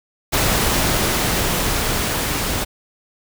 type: noise with level ramp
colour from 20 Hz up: pink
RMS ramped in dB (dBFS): -17 to -22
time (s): 0.32-2.65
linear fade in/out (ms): 20
effects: none